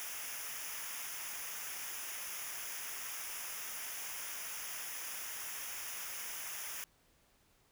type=noise with comb filter; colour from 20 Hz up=white; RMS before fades=-43 dBFS; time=0-6.84 s; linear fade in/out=0 ms; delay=0.24 ms; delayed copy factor=-0.8; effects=pink hiss -70 dBFS RMS until 7.71 s